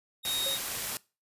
45% pulse tone, 3749 Hz, A#7, 9 cents sharp, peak -30 dBFS, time 0.23-0.59 s, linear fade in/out 50 ms
white noise, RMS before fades -34 dBFS, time 0.25-0.97 s, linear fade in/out 0 ms
sine tone with exponential decay, 544 Hz, C#5, 33 cents flat, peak -33 dBFS, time 0.46-0.73 s, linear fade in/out 2 ms, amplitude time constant 57 ms
effects noise-tail reverb RT60 0.3 s tail -22 dB re dry + resampled to 32000 Hz

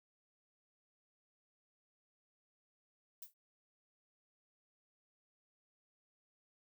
violet noise with exponential decay, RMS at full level -44 dBFS, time 3.22-3.34 s, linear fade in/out 5 ms, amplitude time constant 25 ms, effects none

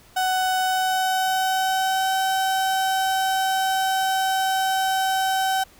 35% pulse tone with pitch glide, 747 to 764.5 Hz, F#5 to G5, +16 to -44 cents, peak -18 dBFS, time 0.16-5.64 s, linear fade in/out 10 ms, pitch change +40 cents, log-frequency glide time 0.58-2.17 s, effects pink hiss -52 dBFS RMS until 5.79 s

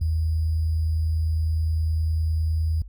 sine tone with sample-and-hold, 79.8 Hz, D#2, 44 cents sharp, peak -20 dBFS, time 0.01-2.82 s, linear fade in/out 5 ms, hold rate 4900 Hz, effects added 50 Hz sine -38 dBFS peak until 2.88 s

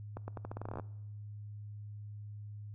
accelerating click train, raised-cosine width 1 ms, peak -27 dBFS, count 15, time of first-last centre 0.17-0.798 s, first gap 110 ms, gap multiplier 0.84, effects noise-tail reverb RT60 1.0 s tail -21 dB re dry + added 104 Hz sine -43 dBFS peak until 2.74 s

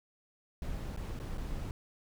brown noise with dropouts, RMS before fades -38 dBFS, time 0.62-1.71 s, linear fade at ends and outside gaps 1 ms, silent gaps 0.964-0.973 / 1.191-1.199 / 1.375-1.38 s, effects none

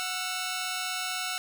10% pulse tone pair together, 736.1 / 1336 Hz, F#5 / E6, -9 / +23 cents, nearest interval minor seventh, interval 1032 cents, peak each -25 dBFS, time 0-1.38 s, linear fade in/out 0 ms, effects 10-bit

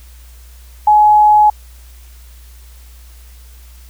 sine tone, 844 Hz, G#5, 28 cents sharp, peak -5 dBFS, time 0.87-1.5 s, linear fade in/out 5 ms, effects added 60 Hz sine -36 dBFS peak until 3.89 s + white hiss -47 dBFS RMS until 3.89 s

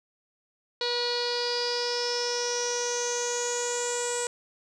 sawtooth tone with low-pass filter sweep, 483.1 Hz, B4, 38 cents flat, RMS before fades -29 dBFS, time 0.81-4.27 s, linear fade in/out 2 ms, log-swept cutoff 4200 to 7800 Hz, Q 9.9, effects none

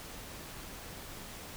silence, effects pink hiss -46 dBFS RMS until 1.56 s

